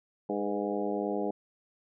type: harmonic tone with a mistuned harmonic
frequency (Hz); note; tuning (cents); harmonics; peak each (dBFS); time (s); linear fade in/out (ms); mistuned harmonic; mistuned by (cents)
102.7; G#2; -19; 2 / 3 / 4 / 5 / 6 / 7 / 8; -36 / -35 / -34 / -36 / -39 / -39 / -41; 0.29-1.31; 5; 5; -43
effects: none